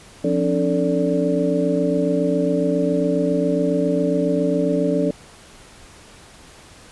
sine tone cluster, 175.3 / 269.3 / 296.6 / 442.9 / 580 Hz, F3 / C#4 / D4 / A4 / D5, +7 / -50 / +17 / +11 / -22 cents, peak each -23 dBFS, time 0.24-5.11 s, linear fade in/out 5 ms, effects pink hiss -45 dBFS RMS until 6.91 s + resampled to 24000 Hz

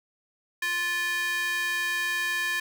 square tone with high-pass filter, 349.2 Hz, F4, in tune, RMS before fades -28 dBFS, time 0.62-2.6 s, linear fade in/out 5 ms, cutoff 1800 Hz, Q 3.2, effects none

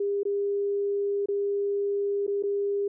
sine tone with dropouts, 402.9 Hz, G4, 48 cents sharp, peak -24 dBFS, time 0-2.88 s, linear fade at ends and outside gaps 5 ms, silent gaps 0.233-0.252 / 1.259-1.285 / 2.267-2.277 / 2.426-2.435 s, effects none

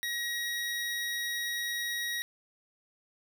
25% pulse tone, 1899 Hz, A#6, 32 cents sharp, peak -28 dBFS, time 0.03-2.22 s, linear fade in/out 0 ms, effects none

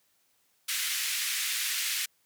pink band-pass noise, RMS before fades -31 dBFS, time 0.68-2.06 s, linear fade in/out 10 ms, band 1900 to 16000 Hz, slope 24 dB/octave, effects white hiss -70 dBFS RMS until 2.25 s + high-pass 60 Hz 12 dB/octave

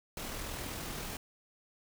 pink noise with amplitude modulation, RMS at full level -39 dBFS, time 0.17-1.17 s, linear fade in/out 2 ms, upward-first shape sine, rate 41 Hz, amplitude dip 30%, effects none

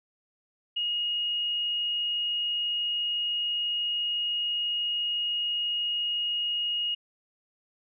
sine tone, 2873 Hz, F7, 48 cents sharp, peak -26 dBFS, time 0.76-6.95 s, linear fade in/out 10 ms, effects none

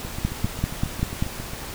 two click trains, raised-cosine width 5 ms, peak -19 / -9 dBFS, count 12 / 6, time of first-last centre 0.05-1.534 / 0.25-1.225 s, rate 7.41 / 5.13 Hz, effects pink hiss -35 dBFS RMS until 1.74 s

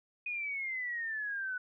sine exponential sweep, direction down, 2489 to 1480 Hz, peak -34 dBFS, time 0.26-1.58 s, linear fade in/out 5 ms, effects none

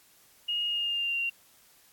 sine tone with pitch glide, 2863 to 2765 Hz, F7 to F7, +42 to -18 cents, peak -27 dBFS, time 0.48-1.3 s, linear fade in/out 10 ms, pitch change -60 cents, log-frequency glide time 0.67-1.19 s, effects white hiss -60 dBFS RMS until 1.92 s + AAC 64 kbps

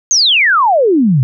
sine exponential sweep, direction down, 6645 to 118.9 Hz, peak -7 dBFS, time 0.11-1.23 s, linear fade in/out 0 ms, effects none

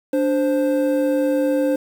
triangle tone pair together, 292.4 / 523.3 Hz, D4 / C5, -7 / 0 cents, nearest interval minor seventh, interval 1007 cents, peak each -17 dBFS, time 0.13-1.76 s, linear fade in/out 5 ms, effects 7-bit

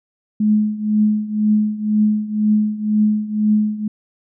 sine tone with tremolo, 212.4 Hz, G#3, 39 cents sharp, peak -10 dBFS, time 0.4-3.88 s, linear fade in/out 5 ms, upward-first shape triangle, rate 2 Hz, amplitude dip 85%, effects none

